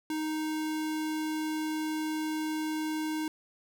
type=tone; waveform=square; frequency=311.1 Hz; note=D#4; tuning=in tune; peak=-31 dBFS; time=0.1-3.28 s; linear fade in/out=2 ms; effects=none